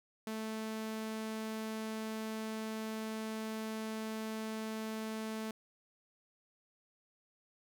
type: tone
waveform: sawtooth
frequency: 219.5 Hz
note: A3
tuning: 4 cents flat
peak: -34 dBFS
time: 0.27-5.51 s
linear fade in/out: 2 ms
effects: none